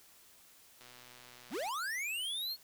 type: click train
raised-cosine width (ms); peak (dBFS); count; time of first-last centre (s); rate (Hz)
0.2; -37; 109; 0.81-1.688; 123
type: linear sweep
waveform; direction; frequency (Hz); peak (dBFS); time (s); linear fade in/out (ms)
square; up; 146.83 to 4400; -36; 1.5-2.57; 50
effects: white hiss -61 dBFS RMS until 2.63 s